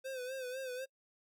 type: tone with vibrato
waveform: square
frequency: 515 Hz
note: C5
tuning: 28 cents flat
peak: -40 dBFS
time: 0.04-0.86 s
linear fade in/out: 20 ms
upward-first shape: sine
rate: 4 Hz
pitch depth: 68 cents each way
effects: noise-tail reverb RT60 0.1 s tail -26 dB re dry